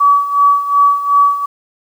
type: tone with tremolo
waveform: sine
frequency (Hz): 1141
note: C#6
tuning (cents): +50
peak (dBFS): -5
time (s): 0-1.46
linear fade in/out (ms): 10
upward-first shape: sine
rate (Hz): 2.7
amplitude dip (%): 75
effects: 7-bit